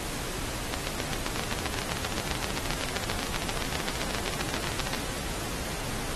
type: two click trains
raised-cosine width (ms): 0.2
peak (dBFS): -10 / -13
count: 33 / 48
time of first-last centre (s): 0.74-4.934 / 1.36-4.948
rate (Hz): 7.63 / 13.1
effects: pink hiss -35 dBFS RMS until 6.15 s + AAC 32 kbps